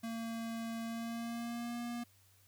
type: tone with pitch glide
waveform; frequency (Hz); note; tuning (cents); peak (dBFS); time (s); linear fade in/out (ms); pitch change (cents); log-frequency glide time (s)
square; 228.2 to 238.2; A#3 to A#3; -37 to +38; -39; 0.03-2.04; 10; +75; 0.84-1.79
effects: added 96 Hz sine -67 dBFS peak until 2.47 s + white hiss -68 dBFS RMS until 2.47 s